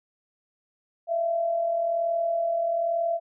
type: tone pair together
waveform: sine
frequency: 634 / 675.1 Hz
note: D#5 / E5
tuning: +32 / +41 cents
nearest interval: minor second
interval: 109 cents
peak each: -33 / -23 dBFS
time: 1.07-3.2 s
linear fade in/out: 50 ms
effects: none